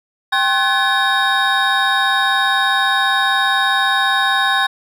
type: tone cluster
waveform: triangle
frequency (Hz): 787 / 1068 / 1513 / 1712 / 3736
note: G5 / C6 / F#6 / A6 / A#7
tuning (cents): +7 / +35 / +38 / -48 / +3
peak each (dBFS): -18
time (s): 0.32-4.67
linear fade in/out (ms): 10
effects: none